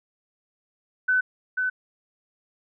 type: tone with echo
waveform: sine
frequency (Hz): 1508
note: F#6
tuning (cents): +32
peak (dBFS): -18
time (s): 1.08-1.21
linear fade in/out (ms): 10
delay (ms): 490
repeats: 1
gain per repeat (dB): -4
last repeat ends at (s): 1.7
effects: none